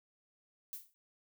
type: noise with exponential decay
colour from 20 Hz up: violet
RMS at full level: -40 dBFS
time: 0.73-0.94 s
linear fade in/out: 0 ms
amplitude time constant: 44 ms
effects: none